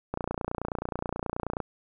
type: click train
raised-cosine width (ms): 1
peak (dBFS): -16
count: 44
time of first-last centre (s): 0.14-1.603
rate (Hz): 29.4
effects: none